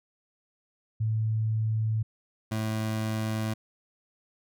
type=tone pair in turn; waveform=sine / 25% pulse; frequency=110 / 109.52 Hz; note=A2 / A2; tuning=0 / -8 cents; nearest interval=unison; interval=8 cents; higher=first; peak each=-24 dBFS; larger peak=neither; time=1-2.03 / 2.51-3.54 s; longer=neither; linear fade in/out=10 ms; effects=none